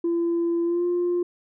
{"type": "tone with pitch glide", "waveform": "sine", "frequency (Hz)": [339.5, 351.7], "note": ["F4", "F4"], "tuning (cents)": [-49, 12], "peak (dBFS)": -19, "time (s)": [0.04, 1.23], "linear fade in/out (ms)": 5, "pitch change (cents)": 61, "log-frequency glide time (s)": [0.64, 0.85], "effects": ["tanh soft clip ceiling -18 dBFS"]}